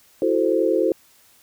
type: chord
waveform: sine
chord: F# half-diminished seventh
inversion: third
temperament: equal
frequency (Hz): 329.6 / 370 / 440 / 523.3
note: E4 / F#4 / A4 / C5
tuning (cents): 0 / 0 / 0 / 0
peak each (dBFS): -22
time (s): 0.22-0.92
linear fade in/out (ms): 2
effects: white hiss -55 dBFS RMS until 1.42 s